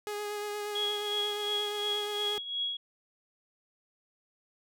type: tone with vibrato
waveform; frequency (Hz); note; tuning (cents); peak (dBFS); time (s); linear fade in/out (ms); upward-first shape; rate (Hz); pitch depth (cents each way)
sawtooth; 415.3; G#4; 0; -30; 0.07-2.38; 0; sine; 8.5; 16
type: tone with tremolo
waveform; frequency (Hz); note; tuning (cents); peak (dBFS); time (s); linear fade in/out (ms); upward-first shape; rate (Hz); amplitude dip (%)
sine; 3322; G#7; 0; -28; 0.75-2.77; 5; triangle; 2.8; 75
effects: none